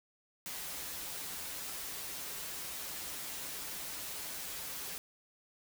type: noise with comb filter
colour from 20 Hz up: white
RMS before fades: -42 dBFS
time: 0.46-4.98 s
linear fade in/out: 0 ms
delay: 8.5 ms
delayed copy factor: -0.55
effects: none